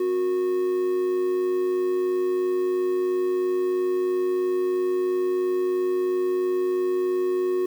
triangle tone with amplitude modulation, 366.1 Hz, F#4, 18 cents flat, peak -17 dBFS, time 0-7.66 s, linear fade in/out 5 ms, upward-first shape sine, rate 103 Hz, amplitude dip 40%, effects 8-bit

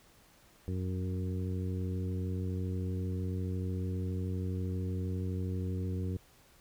harmonic tone with a mistuned harmonic, 92.5 Hz, F#2, in tune, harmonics 1 / 2 / 3 / 4 / 5, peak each -33 / -39 / -43 / -45 / -47 dBFS, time 0.68-6.17 s, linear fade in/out 0 ms, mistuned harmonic 1, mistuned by -20 cents, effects pink hiss -62 dBFS RMS until 6.6 s

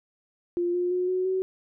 sine tone with pitch steps, 349.2 / 355.7 / 362.4 / 369.1 / 376 Hz, F4 / F4 / F#4 / F#4 / F#4, 0 / +32 / -36 / -4 / +28 cents, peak -23 dBFS, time 0.57-1.42 s, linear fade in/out 0 ms, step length 170 ms, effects none

